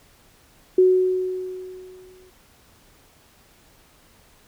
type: tone with exponential decay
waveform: sine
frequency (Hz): 370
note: F#4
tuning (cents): 0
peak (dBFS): -10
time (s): 0.78-2.3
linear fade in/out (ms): 5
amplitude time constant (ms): 330
effects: pink hiss -55 dBFS RMS until 4.47 s